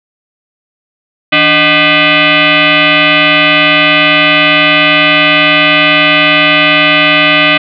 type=tone with frequency modulation; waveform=sine; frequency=293.7 Hz; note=D4; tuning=in tune; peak=-4 dBFS; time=1.32-7.58 s; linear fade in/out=10 ms; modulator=455 Hz; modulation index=6.6; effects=none